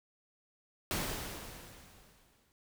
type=noise with exponential decay; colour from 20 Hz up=pink; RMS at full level=-33 dBFS; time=0.91-2.52 s; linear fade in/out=0 ms; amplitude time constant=350 ms; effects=none